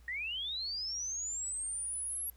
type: linear sweep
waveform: sine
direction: up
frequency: 1850 to 11410 Hz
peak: -35 dBFS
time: 0.08-2.3 s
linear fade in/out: 2 ms
effects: added 60 Hz sine -56 dBFS peak until 2.36 s + pink hiss -67 dBFS RMS until 2.36 s